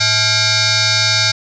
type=tone with frequency modulation; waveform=sine; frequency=108 Hz; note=A2; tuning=32 cents flat; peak=-11 dBFS; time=0-1.32 s; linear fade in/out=10 ms; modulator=753 Hz; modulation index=7.4; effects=none